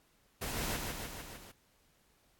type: noise with echo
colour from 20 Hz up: pink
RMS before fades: -38 dBFS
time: 0.41-0.77 s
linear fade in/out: 10 ms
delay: 150 ms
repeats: 5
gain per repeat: -3 dB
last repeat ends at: 1.52 s
effects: pink hiss -70 dBFS RMS until 2.39 s + AAC 64 kbps